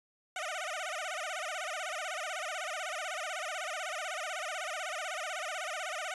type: tone with vibrato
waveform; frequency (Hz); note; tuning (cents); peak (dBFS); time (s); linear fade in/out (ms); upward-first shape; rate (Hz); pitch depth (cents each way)
15% pulse; 676; E5; +43; -29; 0.36-6.14; 2; sine; 16; 210
effects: resampled to 24000 Hz